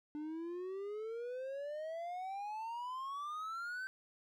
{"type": "exponential sweep", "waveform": "triangle", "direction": "up", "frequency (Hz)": [295.3, 1552], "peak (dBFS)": -38, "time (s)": [0.15, 3.87], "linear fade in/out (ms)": 0, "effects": []}